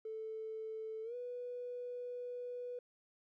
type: tone with pitch glide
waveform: triangle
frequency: 440 to 491 Hz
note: A4 to B4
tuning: 0 to -10 cents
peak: -37 dBFS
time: 0.05-2.79 s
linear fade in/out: 5 ms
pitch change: +190 cents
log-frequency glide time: 1.03-1.15 s
effects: tanh soft clip ceiling -39 dBFS